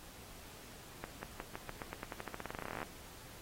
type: accelerating click train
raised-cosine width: 0.5 ms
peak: -26 dBFS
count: 28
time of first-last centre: 1.04-2.83 s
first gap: 190 ms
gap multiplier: 0.9
effects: pink hiss -54 dBFS RMS until 3.41 s + AAC 48 kbps